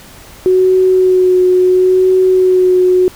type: tone with vibrato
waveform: sine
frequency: 369.4 Hz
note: F#4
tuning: 3 cents flat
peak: -6 dBFS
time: 0.46-3.08 s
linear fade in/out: 0 ms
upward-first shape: sine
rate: 0.73 Hz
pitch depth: 18 cents each way
effects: pink hiss -37 dBFS RMS until 3.15 s